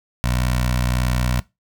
15% pulse tone with notch filter, 61.74 Hz, B1, in tune, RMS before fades -20 dBFS, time 0.24-1.4 s, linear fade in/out 0 ms, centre 370 Hz, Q 0.57, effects noise-tail reverb RT60 0.2 s tail -19 dB re dry

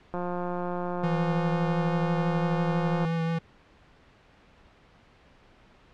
click train, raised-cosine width 1 ms, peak -19 dBFS, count 516, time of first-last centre 0.14-3.05 s, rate 177 Hz
square tone with vibrato, 164.81 Hz, E3, in tune, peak -26 dBFS, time 1.03-3.39 s, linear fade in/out 10 ms, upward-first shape triangle, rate 5.8 Hz, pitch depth 19 cents each way
effects pink hiss -57 dBFS RMS until 5.93 s + low-pass 3000 Hz 12 dB/octave

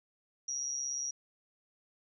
sine tone with amplitude modulation, 5720 Hz, F8, 41 cents sharp, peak -30 dBFS, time 0.48-1.11 s, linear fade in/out 5 ms, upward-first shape sine, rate 137 Hz, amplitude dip 80%, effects none

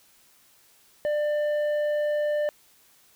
sine tone with tanh clipping, 595 Hz, D5, 22 cents sharp, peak -24 dBFS, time 1.05-2.49 s, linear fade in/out 0 ms, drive 7 dB, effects white hiss -59 dBFS RMS until 3.15 s

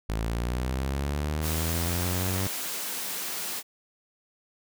sawtooth linear sweep, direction up, 53.2 to 96.3 Hz, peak -23 dBFS, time 0.09-2.47 s, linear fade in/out 0 ms
white high-pass noise, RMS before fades -33 dBFS, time 1.41-3.63 s, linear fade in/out 50 ms, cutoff 150 Hz, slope 96 dB/octave
effects none

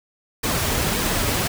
pink noise with flanger, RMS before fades -22 dBFS, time 0.43-1.48 s, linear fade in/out 10 ms, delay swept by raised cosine 1.4 to 6 ms, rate 1.8 Hz, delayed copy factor -0.5, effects none

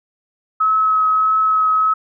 sine tone with vibrato, 1284 Hz, E6, 46 cents flat, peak -12 dBFS, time 0.6-1.94 s, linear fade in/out 10 ms, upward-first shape triangle, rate 1.6 Hz, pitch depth 13 cents each way, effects none

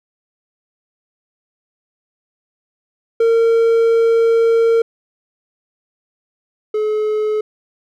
triangle tone pair in turn, 458 / 427.8 Hz, A#4 / A4, -31 / -49 cents, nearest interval minor second, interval 118 cents, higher first, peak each -8 / -13 dBFS, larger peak first, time 3.2-4.82 / 6.74-7.41 s, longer first, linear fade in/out 5 ms, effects none

